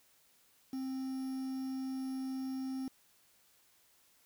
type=tone with quantisation; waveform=triangle; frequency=263.4 Hz; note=C4; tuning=12 cents sharp; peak=-34 dBFS; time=0.73-2.88 s; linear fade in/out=2 ms; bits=9; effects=white hiss -68 dBFS RMS until 4.25 s